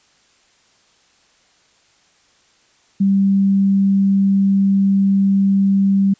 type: tone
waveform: sine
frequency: 196 Hz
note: G3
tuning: in tune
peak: -11 dBFS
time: 3-6.14 s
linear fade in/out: 10 ms
effects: white hiss -56 dBFS RMS until 6.19 s + resampled to 16000 Hz